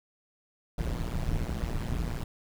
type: noise with amplitude modulation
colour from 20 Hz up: brown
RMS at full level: -27 dBFS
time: 0.78-2.24 s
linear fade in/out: 5 ms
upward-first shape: sine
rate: 118 Hz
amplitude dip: 95%
effects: none